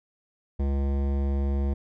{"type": "tone with hard clipping", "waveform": "sine", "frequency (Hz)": 69.3, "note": "C#2", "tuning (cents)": 0, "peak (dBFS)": -25, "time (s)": [0.59, 1.74], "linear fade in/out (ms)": 10, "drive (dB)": 16, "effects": []}